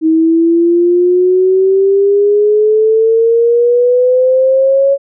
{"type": "exponential sweep", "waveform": "sine", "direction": "up", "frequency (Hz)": [316.8, 557], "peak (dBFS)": -6, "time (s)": [0.01, 4.98], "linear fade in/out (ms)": 50, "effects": []}